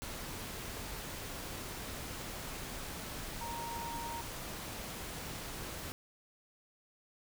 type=tone in noise; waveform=sine; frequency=932.3 Hz; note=A#5; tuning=in tune; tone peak=-40 dBFS; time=3.41-4.21 s; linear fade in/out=0 ms; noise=pink; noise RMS=-43 dBFS; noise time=0.02-5.92 s; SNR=0 dB; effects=none